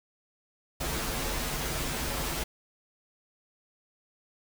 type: noise with comb filter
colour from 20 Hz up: pink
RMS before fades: -32 dBFS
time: 0.8-2.44 s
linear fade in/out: 10 ms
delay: 10 ms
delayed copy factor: -0.95
effects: none